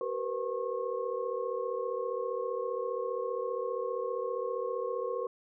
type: tone cluster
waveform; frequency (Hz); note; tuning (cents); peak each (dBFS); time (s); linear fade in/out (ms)
sine; 384.7 / 470.9 / 506 / 1086; G4 / A#4 / B4 / C#6; -33 / +18 / +42 / -36; -39 / -35 / -35 / -40; 0.01-5.27; 2
effects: none